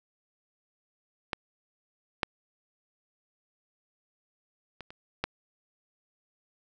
clicks, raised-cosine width 0.3 ms, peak -13 / -9 / -25 / -29 / -12 dBFS, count 5, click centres 1.332 / 2.232 / 4.807 / 4.905 / 5.24 s, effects none

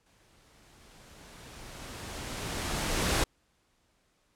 pink noise with exponential growth, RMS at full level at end -26 dBFS, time 0.06-3.24 s, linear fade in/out 5 ms, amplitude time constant 690 ms, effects pink hiss -71 dBFS RMS until 4.35 s + low-pass 10000 Hz 12 dB/octave

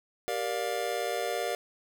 square chord, G minor seventh, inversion none, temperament just, 392 / 470.4 / 588 / 705.6 Hz, G4 / Bb4 / D5 / F5, 0 / +16 / +2 / +18 cents, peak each -38 / -35 / -36 / -35 dBFS, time 0.28-1.55 s, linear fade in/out 0 ms, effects none

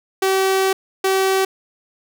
sawtooth tone bursts at uneven times, 383.1 Hz, G4, 40 cents flat, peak -11 dBFS, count 2, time 0.22-0.73 / 1.04-1.45 s, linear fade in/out 5 ms, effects none

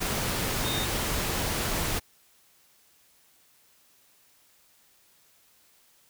sine tone in noise, 3683 Hz, A#7, 22 cents flat, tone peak -32 dBFS, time 0.64-0.86 s, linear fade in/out 20 ms, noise pink, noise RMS -29 dBFS, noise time 0-2 s, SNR -6 dB, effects white hiss -62 dBFS RMS until 6.09 s

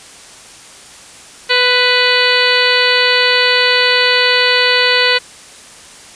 harmonic tone with a mistuned harmonic, 495.6 Hz, B4, 6 cents sharp, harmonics 1 / 2 / 3 / 4 / 5 / 6 / 7 / 8 / 9, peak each -17 / -21 / -17 / -16 / -18 / -18 / -22 / -18 / -18 dBFS, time 1.49-5.19 s, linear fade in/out 20 ms, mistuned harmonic 2, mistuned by +21 cents, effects white hiss -37 dBFS RMS until 6.15 s + resampled to 22050 Hz

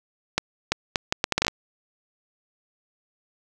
accelerating click train, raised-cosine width 0.2 ms, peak -3 dBFS, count 11, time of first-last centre 0.38-1.481 s, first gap 340 ms, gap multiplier 0.7, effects none

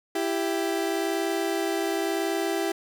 30% pulse tone pair together, 332.2 / 393.1 Hz, E4 / G4, +13 / +5 cents, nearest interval minor third, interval 292 cents, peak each -25 dBFS, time 0.15-2.72 s, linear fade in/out 5 ms, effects none

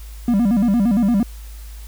triangle tone with vibrato, 217.4 Hz, A3, 21 cents flat, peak -11 dBFS, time 0.28-1.23 s, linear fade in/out 2 ms, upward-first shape square, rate 8.7 Hz, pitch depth 170 cents each way, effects added 53 Hz sine -32 dBFS peak until 1.87 s + white hiss -46 dBFS RMS until 1.87 s

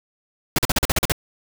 pink noise bursts, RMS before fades -18 dBFS, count 9, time 0.56-1.121 s, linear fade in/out 2 ms, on 25 ms, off 42 ms, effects none

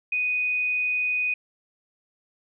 sine tone, 2488 Hz, D#7, 1 cent flat, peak -22 dBFS, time 0.12-1.34 s, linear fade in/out 5 ms, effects none

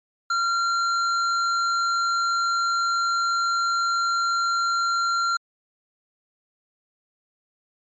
sine tone with hard clipping, 1377 Hz, F6, 25 cents flat, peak -22 dBFS, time 0.3-5.37 s, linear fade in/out 5 ms, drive 12 dB, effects MP3 32 kbps

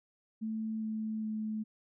sine tone with pitch steps, 220 / 218.2 / 216.5 Hz, A3 / A3 / A3, 0 / -14 / -28 cents, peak -33 dBFS, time 0.41-1.64 s, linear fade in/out 20 ms, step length 410 ms, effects none

